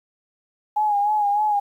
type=tone with vibrato; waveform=sine; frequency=830.6 Hz; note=G#5; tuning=in tune; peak=-17 dBFS; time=0.76-1.6 s; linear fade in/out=10 ms; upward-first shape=sine; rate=3.3 Hz; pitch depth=49 cents each way; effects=9-bit